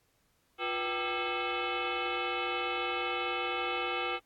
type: tone with frequency modulation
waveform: sine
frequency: 911 Hz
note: A#5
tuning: 40 cents flat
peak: -30 dBFS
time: 0.58-4.2 s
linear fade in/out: 50 ms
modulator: 422 Hz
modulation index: 5.2
effects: pink hiss -72 dBFS RMS until 4.25 s + AAC 64 kbps

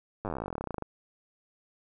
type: slowing click train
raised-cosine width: 1 ms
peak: -20 dBFS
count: 28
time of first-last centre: 0.25-0.823 s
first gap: 9 ms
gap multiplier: 1.06
effects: none

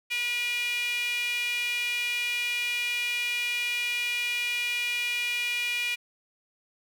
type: tone with high-pass filter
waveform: sawtooth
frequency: 482.7 Hz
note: B4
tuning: 40 cents flat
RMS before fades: -29 dBFS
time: 0.1-5.96 s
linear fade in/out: 20 ms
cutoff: 2500 Hz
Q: 7.7
effects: none

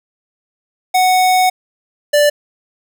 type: tone pair in turn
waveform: square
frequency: 740 / 587.3 Hz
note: F#5 / D5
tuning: 0 / 0 cents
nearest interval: major third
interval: 400 cents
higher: first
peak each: -10 / -9 dBFS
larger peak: second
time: 0.94-1.5 / 2.13-2.3 s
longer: first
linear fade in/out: 10 ms
effects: none

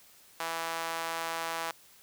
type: tone with high-pass filter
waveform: sawtooth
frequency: 164.81 Hz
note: E3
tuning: in tune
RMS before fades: -35 dBFS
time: 0.4-1.71 s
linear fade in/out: 2 ms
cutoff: 880 Hz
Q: 1.4
effects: white hiss -58 dBFS RMS until 2.02 s

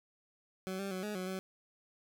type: tone with pitch steps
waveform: 20% pulse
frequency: 188 / 196.9 / 185.9 / 209.9 / 184.6 / 188.6 Hz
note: F#3 / G3 / F#3 / G#3 / F#3 / F#3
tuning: +28 / +8 / +8 / +19 / -4 / +33 cents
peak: -32 dBFS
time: 0.67-1.39 s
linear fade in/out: 0 ms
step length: 120 ms
effects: none

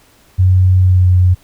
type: tone with pitch glide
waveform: sine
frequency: 92.5 to 90.81 Hz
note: F#2 to F#2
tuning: 0 to -32 cents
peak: -6 dBFS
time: 0.38-1.35 s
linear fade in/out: 20 ms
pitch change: -32 cents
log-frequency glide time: 0.8-1.1 s
effects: pink hiss -49 dBFS RMS until 1.43 s

